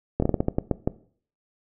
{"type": "slowing click train", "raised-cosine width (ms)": 2, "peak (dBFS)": -8, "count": 10, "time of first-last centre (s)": [0.2, 0.875], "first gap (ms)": 24, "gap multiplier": 1.27, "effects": ["noise-tail reverb RT60 0.5 s tail -18 dB re dry"]}